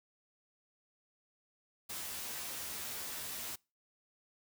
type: noise with comb filter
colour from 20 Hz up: white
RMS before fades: -42 dBFS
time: 1.89-3.56 s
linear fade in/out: 10 ms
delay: 13 ms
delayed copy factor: +0.75
effects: noise-tail reverb RT60 0.3 s tail -26 dB re dry